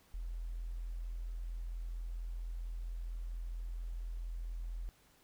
sine tone, 42.19 Hz, E1, 41 cents sharp, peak -38 dBFS, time 0.14-4.89 s, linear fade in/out 0 ms, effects pink hiss -67 dBFS RMS until 5.23 s

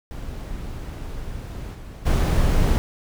brown noise with level steps, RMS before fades -32 / -36 / -18 dBFS, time 0.11-2.78 s, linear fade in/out 0 ms, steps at 1.73 / 2.05 s, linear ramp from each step 20 ms, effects none

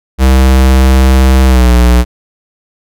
square tone with pitch glide, 65.41 to 60.68 Hz, C2 to B1, 0 to -30 cents, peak -4 dBFS, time 0.18-2.05 s, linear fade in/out 50 ms, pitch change -130 cents, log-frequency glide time 1.45-1.71 s, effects none

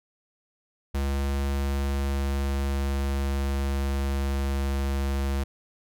square tone with pitch glide, 69.3 to 68.7 Hz, C#2 to C#2, 0 to -15 cents, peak -25 dBFS, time 0.94-5.44 s, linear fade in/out 10 ms, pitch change -15 cents, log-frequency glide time 1.24-4.9 s, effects none

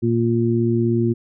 harmonic tone, 116.54 Hz, A#2, in tune, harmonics 1 / 2 / 3, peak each -20 / -20 / -20 dBFS, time 0.02-1.14 s, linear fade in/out 20 ms, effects none

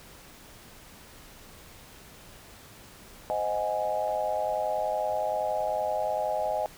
sine chord, Ab dominant seventh, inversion first, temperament equal with one note detuned, 519.9 / 622.3 / 740 / 830.6 Hz, C5 / Eb5 / Gb5 / Ab5, -11 / 0 / 0 / 0 cents, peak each -35 / -29 / -34 / -31 dBFS, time 3.3-6.66 s, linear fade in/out 0 ms, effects pink hiss -50 dBFS RMS until 6.77 s

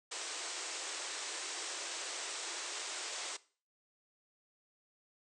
white band-pass noise, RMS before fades -42 dBFS, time 0.11-3.37 s, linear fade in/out 10 ms, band 310 to 8600 Hz, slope 96 dB/octave, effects noise-tail reverb RT60 0.4 s tail -19 dB re dry

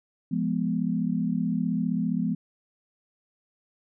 sine chord, F diminished, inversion none, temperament equal with one note detuned, 172.31 / 207.7 / 246.9 Hz, F3 / Ab3 / Cb4, -23 / 0 / 0 cents, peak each -28 dBFS, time 0.31-2.35 s, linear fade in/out 10 ms, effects none

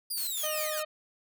5% pulse linear sweep, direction down, 4919 to 1239 Hz, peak -25 dBFS, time 0.1-0.83 s, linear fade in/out 10 ms
blue noise with tremolo, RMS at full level -37 dBFS, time 0.17-0.8 s, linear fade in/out 5 ms, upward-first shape square, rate 5 Hz, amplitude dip 65%
harmonic tone, 616 Hz, D#5, 17 cents flat, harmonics 1 / 2 / 3 / 4 / 5 / 6 / 7, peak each -33 / -39 / -43 / -45 / -47 / -49 / -50 dBFS, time 0.43-0.85 s, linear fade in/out 10 ms
effects none

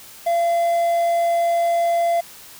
triangle tone with quantisation, 683 Hz, F5, 39 cents flat, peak -14 dBFS, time 0.26-2.21 s, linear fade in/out 10 ms, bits 7, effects white hiss -42 dBFS RMS until 2.59 s

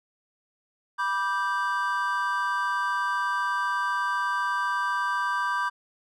triangle chord, G major, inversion first, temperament just, 980 / 1176 / 1568 Hz, B5 / D6 / G6, -14 / +2 / 0 cents, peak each -27 dBFS, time 0.98-5.7 s, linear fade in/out 20 ms, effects none

